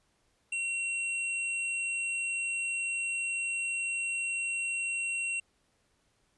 square tone, 2734 Hz, F7, 37 cents flat, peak -31 dBFS, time 0.52-5.4 s, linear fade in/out 5 ms, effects pink hiss -72 dBFS RMS until 6.37 s + resampled to 24000 Hz

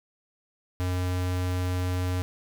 square tone, 90.7 Hz, F#2, 34 cents flat, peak -26 dBFS, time 0.8-2.22 s, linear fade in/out 0 ms, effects none

